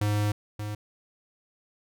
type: tone pair in turn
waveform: square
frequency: 104.3 / 104.96 Hz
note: G#2 / G#2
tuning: +8 / +19 cents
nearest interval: unison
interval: 11 cents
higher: second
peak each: -24 / -32 dBFS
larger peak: first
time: 0.01-0.32 / 0.59-0.75 s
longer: first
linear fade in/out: 5 ms
effects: none